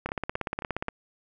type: two click trains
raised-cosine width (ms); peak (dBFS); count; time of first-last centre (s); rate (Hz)
0.5; -21 / -14; 4 / 15; 0.09-0.888 / 0.06-0.884; 3.76 / 17
effects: none